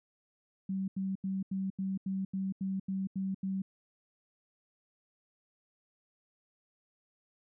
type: tone bursts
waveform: sine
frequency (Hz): 191.9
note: G3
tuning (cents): -37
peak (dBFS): -31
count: 11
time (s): 0.69-3.62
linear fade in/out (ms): 5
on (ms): 190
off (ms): 84
effects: none